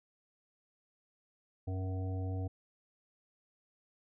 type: harmonic tone with a mistuned harmonic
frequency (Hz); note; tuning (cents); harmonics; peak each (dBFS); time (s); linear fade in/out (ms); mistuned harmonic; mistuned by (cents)
93.9; F#2; +26; 1 / 3 / 5 / 7 / 8; -34 / -44 / -48 / -51 / -52; 1.67-2.48; 10; 3; -24
effects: none